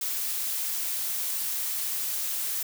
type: noise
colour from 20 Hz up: blue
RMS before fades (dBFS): -30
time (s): 0.01-2.63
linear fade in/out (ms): 5
effects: none